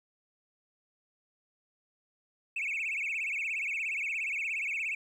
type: tone with vibrato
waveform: sine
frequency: 2417 Hz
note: D7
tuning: 49 cents sharp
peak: -29 dBFS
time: 2.56-4.95 s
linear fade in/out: 5 ms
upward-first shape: sine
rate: 17 Hz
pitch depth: 190 cents each way
effects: tanh soft clip ceiling -28 dBFS + 11-bit